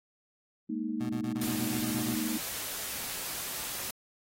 sine chord, Ab suspended second, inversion none, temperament equal with one note detuned, 209.6 / 233.1 / 311.1 Hz, Ab3 / Bb3 / Eb4, +16 / 0 / 0 cents, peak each -37 / -34 / -35 dBFS, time 0.69-2.38 s, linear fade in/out 10 ms
25% pulse tone bursts, 123.47 Hz, B2, in tune, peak -33 dBFS, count 10, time 1-2.15 s, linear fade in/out 10 ms, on 97 ms, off 20 ms
white noise, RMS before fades -37 dBFS, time 1.41-3.91 s, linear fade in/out 5 ms
effects AAC 48 kbps

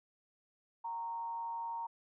sine tone with frequency modulation, 926 Hz, A#5, 12 cents flat, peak -37 dBFS, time 0.84-1.87 s, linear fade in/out 10 ms, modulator 168 Hz, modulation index 0.3, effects none

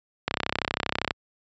click train, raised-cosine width 0.3 ms, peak -7 dBFS, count 28, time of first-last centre 0.28-1.108 s, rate 32.6 Hz, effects high-pass 60 Hz 12 dB/octave + resampled to 16000 Hz

